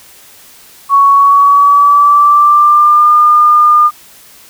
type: tone with pitch glide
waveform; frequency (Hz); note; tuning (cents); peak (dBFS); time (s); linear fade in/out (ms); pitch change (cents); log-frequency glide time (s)
sine; 1115 to 1208.9; C#6 to D6; +10 to +50; -3; 0.89-3.91; 50; +140; 1.12-3.13
effects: white hiss -39 dBFS RMS until 4.49 s